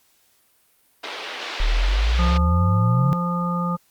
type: band-pass noise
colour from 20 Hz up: white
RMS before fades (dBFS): -31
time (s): 1.03-2.38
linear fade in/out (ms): 10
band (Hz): 330 to 4000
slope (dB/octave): 24
type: exponential sweep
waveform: sine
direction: up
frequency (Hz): 35.66 to 145.9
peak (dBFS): -16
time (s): 1.6-3.13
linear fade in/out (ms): 0
type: harmonic tone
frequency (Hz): 174.61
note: F3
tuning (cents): 0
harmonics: 1 / 3 / 5 / 7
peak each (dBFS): -22 / -32 / -33 / -26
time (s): 2.18-3.77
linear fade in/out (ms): 20
effects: white hiss -61 dBFS RMS until 3.9 s + Opus 48 kbps